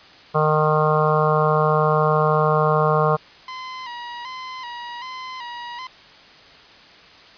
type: harmonic tone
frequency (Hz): 153.6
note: D#3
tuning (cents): -22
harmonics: 1 / 3 / 4 / 5 / 6 / 7 / 8 / 9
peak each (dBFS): -21 / -21 / -23 / -25 / -31 / -22 / -25 / -30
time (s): 0.34-3.17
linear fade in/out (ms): 20
type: tone with vibrato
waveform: sawtooth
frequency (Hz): 992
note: B5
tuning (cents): +7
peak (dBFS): -27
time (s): 3.48-5.87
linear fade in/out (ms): 2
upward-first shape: square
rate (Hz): 1.3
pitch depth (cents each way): 62
effects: white hiss -46 dBFS RMS until 7.37 s + resampled to 11025 Hz